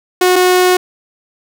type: tone pair in turn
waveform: sawtooth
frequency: 364.5 / 364.5 Hz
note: F#4 / F#4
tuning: -26 / -26 cents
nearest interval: unison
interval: 0 cents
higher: neither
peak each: -4 dBFS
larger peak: neither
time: 0.21-0.36 / 0.36-0.77 s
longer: second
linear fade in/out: 5 ms
effects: none